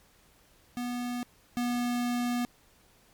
square tone pair in turn, 244.2 / 242.8 Hz, B3 / B3, -19 / -29 cents, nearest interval unison, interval 10 cents, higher first, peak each -32 / -28 dBFS, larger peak second, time 0.77-1.23 / 1.57-2.45 s, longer second, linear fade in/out 0 ms, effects pink hiss -62 dBFS RMS until 3.13 s + MP3 96 kbps

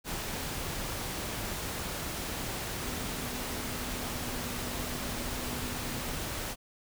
sine tone in noise, 246.3 Hz, B3, 5 cents flat, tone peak -43 dBFS, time 2.8-6.17 s, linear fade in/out 50 ms, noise pink, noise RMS -36 dBFS, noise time 0.04-6.56 s, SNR -10 dB, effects none

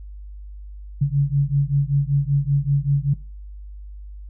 sine beating tone pair, 138.59 / 143.79 Hz, C#3 / D3, 0 / -36 cents, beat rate 5.2 Hz, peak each -19 dBFS, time 1.01-3.14 s, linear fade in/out 10 ms, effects noise-tail reverb RT60 0.3 s tail -20 dB re dry + added 50 Hz sine -34 dBFS peak until 4.29 s

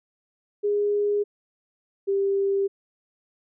sine tone pair in turn, 411.4 / 394.5 Hz, G#4 / G4, -16 / +11 cents, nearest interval minor second, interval 73 cents, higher first, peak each -20 dBFS, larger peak neither, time 0.63-1.24 / 2.07-2.68 s, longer neither, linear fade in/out 20 ms, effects none

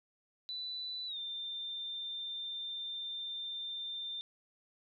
sine tone with pitch glide, 3981 to 3588 Hz, B7 to A7, +13 to +33 cents, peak -38 dBFS, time 0.49-4.21 s, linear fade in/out 0 ms, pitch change -180 cents, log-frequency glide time 1.07-1.18 s, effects none

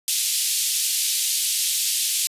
white band-pass noise, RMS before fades -23 dBFS, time 0.08-2.27 s, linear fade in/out 0 ms, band 2900 to 12000 Hz, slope 24 dB/octave, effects resampled to 32000 Hz

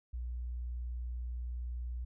sine tone, 60.5 Hz, B1, 35 cents flat, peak -36 dBFS, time 0.13-2.05 s, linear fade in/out 10 ms, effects none

